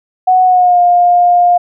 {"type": "tone with pitch glide", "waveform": "sine", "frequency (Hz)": [740, 707], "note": ["F#5", "F5"], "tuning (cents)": [0, 21], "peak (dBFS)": -5, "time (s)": [0.27, 1.58], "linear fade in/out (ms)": 10, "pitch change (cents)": -79, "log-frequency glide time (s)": [0.44, 0.8], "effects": []}